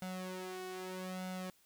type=tone with flanger; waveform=sawtooth; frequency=185 Hz; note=F#3; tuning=in tune; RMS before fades=-43 dBFS; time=0.02-1.5 s; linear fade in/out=2 ms; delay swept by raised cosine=1.4 to 2.7 ms; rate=0.8 Hz; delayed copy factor=+0.8; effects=white hiss -69 dBFS RMS until 1.65 s